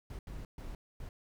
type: noise bursts at uneven times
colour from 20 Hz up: brown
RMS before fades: -43 dBFS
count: 4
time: 0.1-0.19 / 0.27-0.45 / 0.58-0.75 / 1-1.09 s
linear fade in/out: 2 ms
effects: none